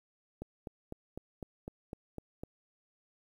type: click train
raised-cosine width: 2 ms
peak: -27 dBFS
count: 9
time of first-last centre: 0.42-2.435 s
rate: 3.97 Hz
effects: 10-bit